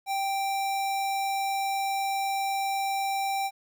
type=tone; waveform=square; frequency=784 Hz; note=G5; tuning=in tune; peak=-27 dBFS; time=0.06-3.51 s; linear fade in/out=50 ms; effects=11-bit